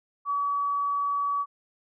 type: tone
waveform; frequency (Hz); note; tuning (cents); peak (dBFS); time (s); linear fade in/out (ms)
sine; 1139; C#6; +47; -24; 0.25-1.46; 50
effects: none